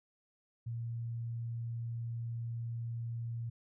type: tone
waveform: sine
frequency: 116.54 Hz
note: A#2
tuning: in tune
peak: -36 dBFS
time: 0.66-3.5 s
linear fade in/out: 10 ms
effects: none